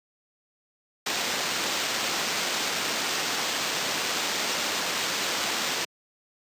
white noise with sample-and-hold, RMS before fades -28 dBFS, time 1.06-5.85 s, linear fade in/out 5 ms, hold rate 11025 Hz, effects high-pass 200 Hz 12 dB/octave + resampled to 32000 Hz

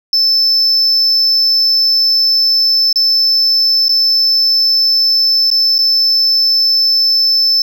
sine tone with dropouts, 5274 Hz, E8, in tune, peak -6 dBFS, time 0.13-7.62 s, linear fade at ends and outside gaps 2 ms, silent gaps 2.928-2.958 / 3.883-3.892 / 5.503-5.513 / 5.782-5.788 s, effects tanh soft clip ceiling -7 dBFS + 7-bit

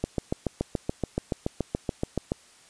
click train, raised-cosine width 2 ms, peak -12 dBFS, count 17, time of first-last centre 0.04-2.319 s, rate 7.02 Hz, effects white hiss -55 dBFS RMS until 2.69 s + resampled to 22050 Hz

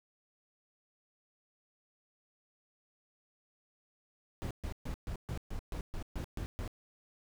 brown noise bursts, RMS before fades -38 dBFS, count 11, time 4.42-6.677 s, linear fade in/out 0 ms, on 87 ms, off 130 ms, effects none

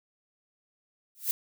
violet noise with exponential growth, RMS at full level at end -23 dBFS, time 1.15-1.31 s, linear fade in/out 0 ms, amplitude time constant 34 ms, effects none

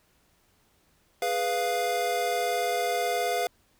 square chord, F diminished, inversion first, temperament equal, 415.3 / 493.9 / 698.5 Hz, Ab4 / Cb5 / F5, 0 / 0 / 0 cents, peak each -34 / -31 / -28 dBFS, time 1.22-3.47 s, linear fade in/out 2 ms, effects pink hiss -66 dBFS RMS until 3.79 s

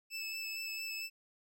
25% pulse tone with vibrato, 2625 Hz, E7, 8 cents flat, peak -35 dBFS, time 0.1-1.1 s, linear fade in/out 50 ms, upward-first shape triangle, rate 4.4 Hz, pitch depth 16 cents each way, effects none

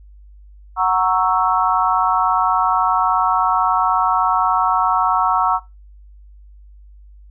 sine chord, F# dominant seventh, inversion none, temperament equal, 740 / 932.3 / 1108.7 / 1318.5 Hz, F#5 / A#5 / C#6 / E6, 0 / 0 / 0 / 0 cents, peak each -19 dBFS, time 0.76-5.6 s, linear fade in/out 50 ms, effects noise-tail reverb RT60 0.2 s tail -18 dB re dry + added 50 Hz sine -40 dBFS peak until 7.3 s

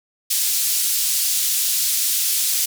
white band-pass noise, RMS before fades -20 dBFS, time 0.3-2.66 s, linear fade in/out 10 ms, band 4000 to 15000 Hz, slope 12 dB/octave, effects none

